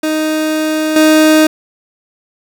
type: tone with level steps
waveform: 30% pulse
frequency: 311.1 Hz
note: D#4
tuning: in tune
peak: -10 / -3 dBFS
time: 0.03-1.47 s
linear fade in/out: 5 ms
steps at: 0.96 s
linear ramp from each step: 2 ms
effects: none